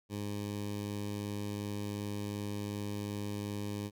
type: tone with notch filter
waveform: 15% pulse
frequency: 102.7 Hz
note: G#2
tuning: 19 cents flat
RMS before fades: -38 dBFS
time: 0.09-3.91 s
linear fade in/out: 50 ms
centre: 1400 Hz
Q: 1.1
effects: none